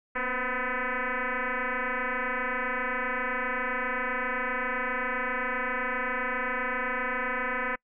sine tone with frequency modulation, 238.2 Hz, A#3, 38 cents sharp, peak -27 dBFS, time 0.15-7.76 s, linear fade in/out 10 ms, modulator 252 Hz, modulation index 7.9, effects noise-tail reverb RT60 0.1 s tail -26 dB re dry

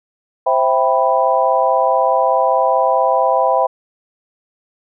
sine chord, C major seventh, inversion none, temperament equal, 523.3 / 659.3 / 784 / 987.8 Hz, C5 / E5 / G5 / B5, 0 / 0 / 0 / 0 cents, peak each -17 dBFS, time 0.46-3.67 s, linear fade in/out 10 ms, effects none

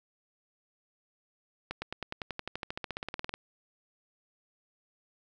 accelerating click train, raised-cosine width 0.3 ms, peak -19 dBFS, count 23, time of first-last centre 1.71-3.34 s, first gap 110 ms, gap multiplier 0.96, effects none

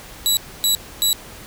20% pulse tone bursts, 3923 Hz, B7, 12 cents flat, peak -9 dBFS, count 3, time 0.26-1.13 s, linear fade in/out 0 ms, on 110 ms, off 270 ms, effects pink hiss -39 dBFS RMS until 1.46 s

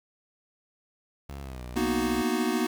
sawtooth tone with pitch glide, 69.3 to 61.38 Hz, C#2 to B1, 0 to -10 cents, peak -33 dBFS, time 1.29-2.22 s, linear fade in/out 5 ms, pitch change -210 cents, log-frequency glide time 1.41-1.62 s
square chord, B major seventh, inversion third, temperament equal, 233.1 / 246.9 / 311.1 / 370 Hz, A#3 / B3 / D#4 / F#4, 0 / 0 / 0 / 0 cents, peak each -31 dBFS, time 1.76-2.67 s, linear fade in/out 5 ms
effects 9-bit

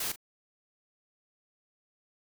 white noise with echo, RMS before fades -33 dBFS, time 0-0.12 s, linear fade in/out 5 ms, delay 41 ms, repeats 1, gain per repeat -15 dB, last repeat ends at 0.161 s, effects none

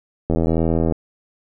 click train, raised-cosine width 2 ms, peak -6 dBFS, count 52, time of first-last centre 0.3-0.923 s, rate 81.9 Hz, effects none

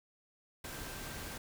sine tone in noise, 1568 Hz, G6, in tune, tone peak -53 dBFS, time 0.64-1.38 s, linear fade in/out 5 ms, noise pink, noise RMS -44 dBFS, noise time 0.64-1.38 s, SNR -12 dB, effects none

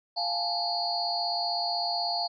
sine tone cluster, 697 / 816 / 872 / 4344 / 4718 Hz, F5 / G#5 / A5 / C#8 / D8, -4 / -31 / -16 / -36 / +7 cents, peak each -31 / -38 / -37 / -31 / -34 dBFS, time 0.16-2.28 s, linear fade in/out 20 ms, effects none

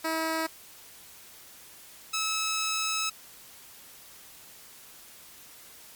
10% pulse tone pair in turn, 322 / 1296.6 Hz, E4 / E6, -41 / -29 cents, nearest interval 2 octaves, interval 2412 cents, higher second, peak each -19 dBFS, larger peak neither, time 0.04-0.47 / 2.13-3.1 s, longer second, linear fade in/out 10 ms, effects white hiss -50 dBFS RMS until 5.95 s + MP3 96 kbps

